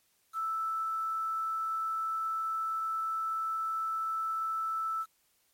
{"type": "tone with quantisation", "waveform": "sine", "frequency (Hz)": 1318.5, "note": "E6", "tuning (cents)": 0, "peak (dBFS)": -30, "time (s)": [0.33, 5.06], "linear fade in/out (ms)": 50, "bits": 9, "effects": ["white hiss -71 dBFS RMS until 5.53 s", "MP3 64 kbps"]}